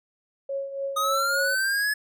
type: tone with tremolo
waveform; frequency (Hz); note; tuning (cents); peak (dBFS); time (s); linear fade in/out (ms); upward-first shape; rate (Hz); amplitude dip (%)
sine; 550; C#5; -14; -25; 0.49-1.55; 5; triangle; 3.5; 70
type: linear sweep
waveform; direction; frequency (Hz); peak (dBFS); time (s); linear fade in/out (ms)
square; up; 1237 to 1715; -23; 0.96-1.94; 10
effects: none